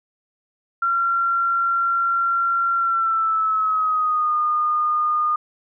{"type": "tone with pitch glide", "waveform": "sine", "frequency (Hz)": [1371, 1221.4], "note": ["F6", "D#6"], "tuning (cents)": [-32, -32], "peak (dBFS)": -17, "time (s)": [0.82, 5.36], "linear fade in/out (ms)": 5, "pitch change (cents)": -200, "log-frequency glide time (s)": [2.76, 4.35], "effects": []}